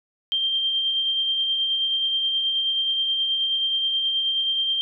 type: tone with tremolo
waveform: sine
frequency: 3167 Hz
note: G7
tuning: 17 cents sharp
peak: -19 dBFS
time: 0.32-4.81 s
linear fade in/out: 0 ms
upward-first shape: sine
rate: 9.4 Hz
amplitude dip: 30%
effects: none